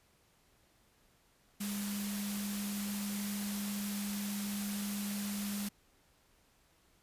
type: tone in noise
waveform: sine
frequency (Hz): 203.2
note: G#3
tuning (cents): -38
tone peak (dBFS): -36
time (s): 1.6-5.69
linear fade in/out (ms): 10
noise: white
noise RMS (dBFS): -42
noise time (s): 1.6-5.69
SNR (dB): +3
effects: pink hiss -69 dBFS RMS until 7.02 s + resampled to 32000 Hz

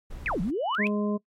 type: noise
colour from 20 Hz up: brown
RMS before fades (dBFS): -38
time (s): 0.1-0.51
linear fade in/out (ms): 10
type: exponential two-way sweep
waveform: sine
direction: down then up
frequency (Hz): 2637 to 160 to 2637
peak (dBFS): -25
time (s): 0.26-0.87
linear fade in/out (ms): 0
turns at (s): 0.41
type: tone with exponential growth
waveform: sine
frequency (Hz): 2960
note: F#7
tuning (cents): 0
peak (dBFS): -30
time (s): 0.52-0.75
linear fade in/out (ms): 0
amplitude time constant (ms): 48
type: harmonic tone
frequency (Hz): 207.7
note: G#3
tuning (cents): 0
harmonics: 1 / 2 / 3 / 5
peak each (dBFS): -25 / -31 / -35 / -39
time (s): 0.78-1.18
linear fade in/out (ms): 20
effects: noise-tail reverb RT60 0.1 s tail -22 dB re dry + MP3 64 kbps

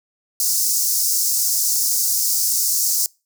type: high-pass noise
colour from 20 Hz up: pink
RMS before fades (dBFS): -19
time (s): 0.4-3.06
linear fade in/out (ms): 0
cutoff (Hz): 5100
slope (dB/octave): 48
effects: noise-tail reverb RT60 0.3 s tail -26 dB re dry

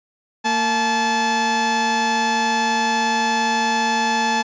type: tone pair together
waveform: sawtooth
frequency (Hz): 229.4 / 866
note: A#3 / A5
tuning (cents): -28 / -28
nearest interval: octave + major seventh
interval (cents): 2300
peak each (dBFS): -20 / -14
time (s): 0.44-4.43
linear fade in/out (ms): 20
effects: resampled to 16000 Hz

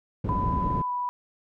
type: low-pass noise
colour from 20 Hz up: white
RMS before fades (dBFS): -28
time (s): 0.24-0.82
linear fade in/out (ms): 5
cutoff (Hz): 200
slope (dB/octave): 12
type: tone with pitch glide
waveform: sine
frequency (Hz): 1000 to 985.1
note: B5 to B5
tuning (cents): +21 to -5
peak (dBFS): -26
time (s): 0.29-1.09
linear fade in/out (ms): 0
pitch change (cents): -26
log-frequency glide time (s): 0.83-0.91
effects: none

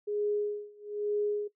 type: tone with tremolo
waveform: sine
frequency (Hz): 415.3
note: G#4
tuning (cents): 0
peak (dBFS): -26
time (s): 0.07-1.48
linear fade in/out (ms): 10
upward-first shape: sine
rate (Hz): 1.1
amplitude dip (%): 95
effects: noise-tail reverb RT60 0.1 s tail -17 dB re dry

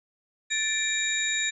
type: tone cluster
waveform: sine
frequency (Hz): 1763 / 2351 / 3782 / 7150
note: A6 / D7 / A#7 / A8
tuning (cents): +3 / +1 / +24 / +27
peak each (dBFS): -30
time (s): 0.5-1.51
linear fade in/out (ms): 20
effects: none

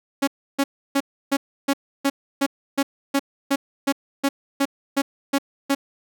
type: tone bursts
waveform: sawtooth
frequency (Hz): 277.2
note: C#4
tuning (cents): 0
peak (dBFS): -13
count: 16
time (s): 0.22-5.75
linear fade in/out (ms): 10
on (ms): 55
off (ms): 310
effects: none

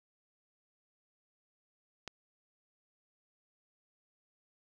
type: click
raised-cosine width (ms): 0.2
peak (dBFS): -23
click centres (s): 2.077
effects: none

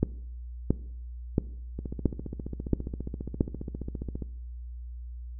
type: two click trains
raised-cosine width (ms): 3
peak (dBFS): -22 / -9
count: 37 / 6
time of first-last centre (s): 1.79-4.222 / 0.03-3.408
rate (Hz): 14.8 / 1.48
effects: noise-tail reverb RT60 0.7 s tail -20 dB re dry + added 60 Hz sine -37 dBFS peak until 5.39 s

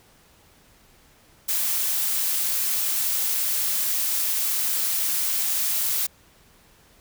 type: noise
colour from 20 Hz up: blue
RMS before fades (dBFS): -24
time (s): 1.48-6.07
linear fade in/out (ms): 10
effects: pink hiss -56 dBFS RMS until 7 s

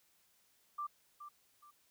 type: tone with echo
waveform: sine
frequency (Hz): 1180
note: D6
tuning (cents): +8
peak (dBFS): -37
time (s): 0.78-0.87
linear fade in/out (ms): 10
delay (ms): 420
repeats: 2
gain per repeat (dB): -10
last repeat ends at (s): 1.71
effects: white hiss -72 dBFS RMS until 1.9 s

